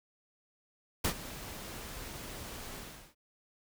pink noise with ADSR envelope, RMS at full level -28 dBFS, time 1.04-3.15 s, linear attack 8 ms, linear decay 82 ms, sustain -16 dB, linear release 380 ms, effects none

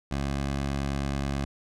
15% pulse tone, 69.3 Hz, C#2, in tune, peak -21 dBFS, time 0.11-1.45 s, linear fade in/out 5 ms, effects low-pass 8000 Hz 12 dB/octave

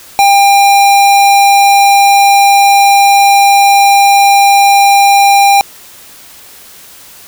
square tone, 799 Hz, G5, 33 cents sharp, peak -4 dBFS, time 0.19-5.61 s, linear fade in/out 0 ms, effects white hiss -35 dBFS RMS until 7.27 s

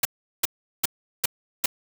white noise bursts, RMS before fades -20 dBFS, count 5, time 0.03-1.66 s, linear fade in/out 5 ms, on 22 ms, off 380 ms, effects none

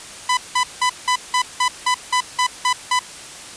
sawtooth tone bursts, 1000 Hz, B5, 21 cents sharp, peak -11 dBFS, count 11, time 0.29-2.992 s, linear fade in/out 5 ms, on 82 ms, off 180 ms, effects white hiss -36 dBFS RMS until 3.56 s + resampled to 22050 Hz

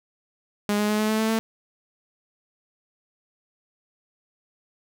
sawtooth tone with pitch steps, 206.4 / 209.2 / 212 / 214.8 / 217.7 / 220.6 / 223.5 Hz, G#3 / G#3 / G#3 / A3 / A3 / A3 / A3, -10 / +13 / +36 / -41 / -18 / +5 / +27 cents, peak -17 dBFS, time 0.69-1.39 s, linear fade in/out 0 ms, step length 100 ms, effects none

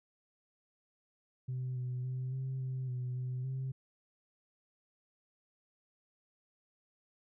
sine tone with pitch steps, 127.8 / 125.5 / 128.5 / 131.9 / 129.9 / 125.3 / 126.9 / 131.9 Hz, C3 / B2 / C3 / C3 / C3 / B2 / B2 / C3, -40 / +28 / -31 / +14 / -12 / +25 / +47 / +14 cents, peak -33 dBFS, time 1.48-3.72 s, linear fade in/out 10 ms, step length 280 ms, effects tanh soft clip ceiling -32 dBFS

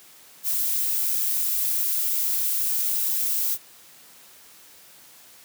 violet noise with amplitude modulation, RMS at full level -23 dBFS, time 0.43-3.58 s, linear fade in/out 50 ms, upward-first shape sine, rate 193 Hz, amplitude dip 25%, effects white hiss -50 dBFS RMS until 5.44 s + high-pass 100 Hz 12 dB/octave

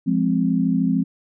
sine chord, F minor, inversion none, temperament equal, 174.61 / 207.7 / 261.6 Hz, F3 / Ab3 / C4, 0 / 0 / 0 cents, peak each -21 / -22 / -20 dBFS, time 0.06-1.04 s, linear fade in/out 20 ms, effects none

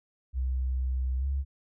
sine tone with pitch glide, 64.3 to 68.52 Hz, C2 to C#2, -30 to -19 cents, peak -26 dBFS, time 0.33-1.45 s, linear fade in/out 50 ms, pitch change +111 cents, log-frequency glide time 1.19-1.25 s, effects none

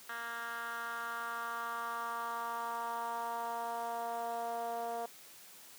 10% pulse tone with band-pass filter sweep, 233.1 Hz, A#3, in tune, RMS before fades -39 dBFS, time 0.09-5.06 s, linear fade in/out 5 ms, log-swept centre 1700 to 630 Hz, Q 2.8, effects white hiss -55 dBFS RMS until 5.78 s + high-pass 150 Hz 12 dB/octave

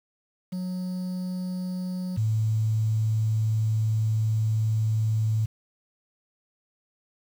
triangle / sine tone pair in turn, 182.9 / 109.67 Hz, F#3 / A2, -20 / -5 cents, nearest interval major sixth, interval 885 cents, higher first, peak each -26 / -21 dBFS, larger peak second, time 0.52-2.17 / 2.17-5.46 s, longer second, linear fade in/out 10 ms, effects 8-bit

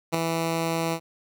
10% pulse tone with ADSR envelope, 164.81 Hz, E3, in tune, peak -11 dBFS, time 0.12-1 s, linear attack 25 ms, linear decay 4 ms, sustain -5 dB, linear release 70 ms, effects none

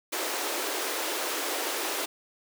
pink high-pass noise, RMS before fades -31 dBFS, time 0.12-2.06 s, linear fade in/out 10 ms, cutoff 310 Hz, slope 48 dB/octave, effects none

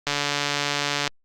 click train, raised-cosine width 0.2 ms, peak -6 dBFS, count 146, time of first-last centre 0.07-1.077 s, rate 144 Hz, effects Opus 48 kbps

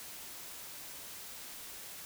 silence, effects white hiss -47 dBFS RMS until 2.05 s

